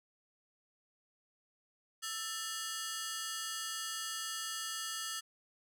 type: ring-modulated tone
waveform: 10% pulse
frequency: 1550 Hz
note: G6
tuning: 20 cents flat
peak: -26 dBFS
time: 2.02-5.21 s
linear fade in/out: 20 ms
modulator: 228 Hz
effects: none